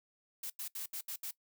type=noise bursts at uneven times; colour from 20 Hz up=blue; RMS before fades=-41 dBFS; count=6; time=0.43-0.5 / 0.59-0.68 / 0.75-0.86 / 0.93-1.01 / 1.08-1.16 / 1.23-1.31 s; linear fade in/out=5 ms; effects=noise-tail reverb RT60 0.1 s tail -19 dB re dry